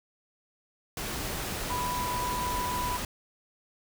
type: tone in noise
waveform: sine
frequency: 987.8 Hz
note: B5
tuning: in tune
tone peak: -30 dBFS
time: 1.7-2.97 s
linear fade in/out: 2 ms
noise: pink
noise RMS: -34 dBFS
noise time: 0.97-3.05 s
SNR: +1 dB
effects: none